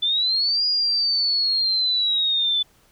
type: linear two-way sweep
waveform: sine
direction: up then down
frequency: 3484 to 4893 to 3484 Hz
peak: -18 dBFS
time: 0.02-2.63 s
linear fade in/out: 10 ms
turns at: 0.66 s
effects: pink hiss -58 dBFS RMS until 2.91 s